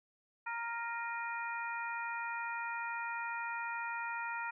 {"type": "harmonic tone with a mistuned harmonic", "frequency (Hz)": 465.9, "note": "A#4", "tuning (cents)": -1, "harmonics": [2, 3, 4, 5], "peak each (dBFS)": [-40, -41, -44, -45], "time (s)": [0.46, 4.51], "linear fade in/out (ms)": 10, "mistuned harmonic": 5, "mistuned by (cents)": 68, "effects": []}